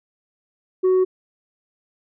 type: tone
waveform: sine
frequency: 371.9 Hz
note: F#4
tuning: 9 cents sharp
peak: -11 dBFS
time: 0.83-1.05 s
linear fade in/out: 20 ms
effects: tanh soft clip ceiling -13 dBFS